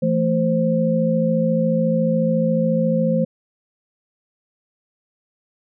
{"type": "tone cluster", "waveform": "sine", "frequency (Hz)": [168.1, 222.2, 523], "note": ["E3", "A3", "C5"], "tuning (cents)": [34, 17, -1], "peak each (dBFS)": -20, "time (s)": [0.02, 3.25], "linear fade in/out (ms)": 10, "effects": []}